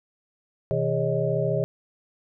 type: tone cluster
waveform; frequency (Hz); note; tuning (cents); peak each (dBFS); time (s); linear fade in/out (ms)
sine; 127.1 / 160.6 / 408.1 / 551 / 625; C3 / E3 / G#4 / C#5 / D#5; -50 / -45 / -30 / -11 / +8; -28; 0.71-1.64; 0
effects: none